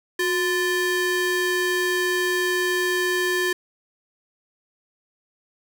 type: ring-modulated tone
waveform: square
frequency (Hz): 697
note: F5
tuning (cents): -4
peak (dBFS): -18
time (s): 0.19-3.53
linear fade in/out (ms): 5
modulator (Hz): 1060
effects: none